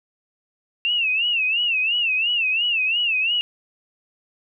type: tone with vibrato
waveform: sine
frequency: 2708 Hz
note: E7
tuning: 46 cents sharp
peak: -18 dBFS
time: 0.85-3.41 s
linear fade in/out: 0 ms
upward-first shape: sine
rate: 2.9 Hz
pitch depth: 140 cents each way
effects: none